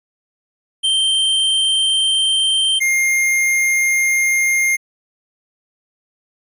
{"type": "tone pair in turn", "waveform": "square", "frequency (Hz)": [3136, 2121], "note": ["G7", "C7"], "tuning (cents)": [0, 23], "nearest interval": "perfect fifth", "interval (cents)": 677, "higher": "first", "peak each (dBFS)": -14, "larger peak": "neither", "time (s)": [[0.83, 2.8], [2.8, 4.77]], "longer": "neither", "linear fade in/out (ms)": 20, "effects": ["resampled to 32000 Hz"]}